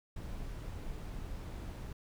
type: noise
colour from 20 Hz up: brown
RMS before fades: -42 dBFS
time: 0.16-1.93 s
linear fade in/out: 5 ms
effects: none